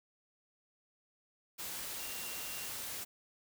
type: tone in noise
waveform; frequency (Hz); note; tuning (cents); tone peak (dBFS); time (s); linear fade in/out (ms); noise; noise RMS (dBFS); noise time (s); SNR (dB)
sine; 2764; F7; -19; -50; 1.98-2.69; 20; white; -42; 1.58-3.05; -11
effects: none